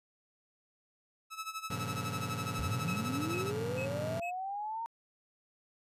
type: tone with tremolo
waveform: sawtooth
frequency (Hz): 1300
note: E6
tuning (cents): -24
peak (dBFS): -32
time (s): 1.3-3.53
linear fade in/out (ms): 50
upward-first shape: sine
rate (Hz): 12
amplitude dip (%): 80
type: chord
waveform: sawtooth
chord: G half-diminished seventh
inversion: none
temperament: just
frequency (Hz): 98 / 117.6 / 141.12 / 176.4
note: G2 / Bb2 / Db3 / F3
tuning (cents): 0 / +16 / +31 / +18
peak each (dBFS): -38 / -36 / -38 / -39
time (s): 1.7-4.2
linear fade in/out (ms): 5
type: linear sweep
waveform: sine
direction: up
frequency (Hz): 58.27 to 930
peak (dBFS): -35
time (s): 2.59-4.86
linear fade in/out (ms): 0
type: tone bursts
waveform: triangle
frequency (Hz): 2571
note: E7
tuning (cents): -44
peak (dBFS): -37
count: 4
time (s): 2.87-4.312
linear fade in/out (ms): 20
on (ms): 98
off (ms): 350
effects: resampled to 32000 Hz